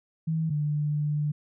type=tone pair in turn; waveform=sine; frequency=160.5 / 148.71 Hz; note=E3 / D3; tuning=-46 / +22 cents; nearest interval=minor second; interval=132 cents; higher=first; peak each=-24 dBFS; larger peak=neither; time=0.27-0.5 / 0.5-1.32 s; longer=second; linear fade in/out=10 ms; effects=none